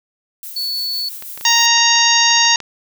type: noise with tremolo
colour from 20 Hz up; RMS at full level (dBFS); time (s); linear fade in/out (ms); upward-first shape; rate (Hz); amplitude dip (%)
violet; -30; 0.43-1.66; 0; sine; 6; 35
type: tone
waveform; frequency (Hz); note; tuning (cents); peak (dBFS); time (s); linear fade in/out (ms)
sine; 4435; C#8; 0; -19; 0.56-1.09; 5
type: clicks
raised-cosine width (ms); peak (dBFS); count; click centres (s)
0.2; -15; 12; 1.224 / 1.376 / 1.411 / 1.593 / 1.779 / 1.956 / 1.991 / 2.308 / 2.373 / 2.451 / 2.545 / 2.603
type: harmonic tone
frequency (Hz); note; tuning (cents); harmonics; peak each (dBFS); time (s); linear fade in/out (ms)
932.3; A#5; 0; 1 / 2 / 3 / 4 / 5 / 6 / 7; -18 / -18 / -18 / -18 / -18 / -18 / -18; 1.45-2.56; 2
effects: none